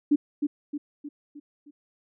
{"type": "tone with echo", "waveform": "sine", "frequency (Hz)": 292.1, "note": "D4", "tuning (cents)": -9, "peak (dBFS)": -16, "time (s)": [0.11, 0.16], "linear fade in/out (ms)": 10, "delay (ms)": 310, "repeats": 5, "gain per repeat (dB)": -6, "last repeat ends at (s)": 1.71, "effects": []}